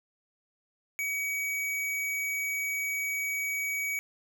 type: tone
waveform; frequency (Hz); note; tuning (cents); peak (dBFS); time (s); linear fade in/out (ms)
square; 2265; C#7; +37; -30; 0.99-3.99; 0
effects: none